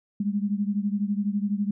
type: beating tone pair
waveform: sine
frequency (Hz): 200.5 / 212.5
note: G3 / G#3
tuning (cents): +39 / +40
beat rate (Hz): 12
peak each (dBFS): -25 / -28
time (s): 0.2-1.71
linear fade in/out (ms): 5
effects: none